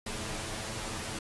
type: noise with comb filter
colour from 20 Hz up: pink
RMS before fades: -37 dBFS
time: 0.06-1.19 s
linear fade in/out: 5 ms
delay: 9.2 ms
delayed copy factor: +0.75
effects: resampled to 24000 Hz